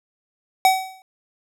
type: tone with exponential decay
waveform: square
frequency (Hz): 757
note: F#5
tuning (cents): +39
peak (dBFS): -10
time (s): 0.65-1.02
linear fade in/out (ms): 1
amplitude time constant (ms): 79
effects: none